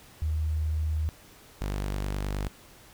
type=tone pair in turn; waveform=sine / sawtooth; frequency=77.78 / 49.54 Hz; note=D#2 / G1; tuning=0 / +19 cents; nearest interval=minor sixth; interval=781 cents; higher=first; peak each=-25 dBFS; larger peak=neither; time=0.22-1.09 / 1.61-2.48 s; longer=neither; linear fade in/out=0 ms; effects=pink hiss -53 dBFS RMS until 2.93 s